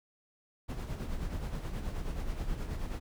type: noise with tremolo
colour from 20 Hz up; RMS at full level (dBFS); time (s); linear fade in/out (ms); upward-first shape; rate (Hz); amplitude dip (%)
brown; -34; 0.68-3; 20; sine; 9.4; 50
effects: none